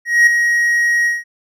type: tone with ADSR envelope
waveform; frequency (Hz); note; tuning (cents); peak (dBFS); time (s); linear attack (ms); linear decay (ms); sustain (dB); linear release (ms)
triangle; 1891; A#6; +24; -3; 0.05-1.24; 220; 3; -7; 180
effects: none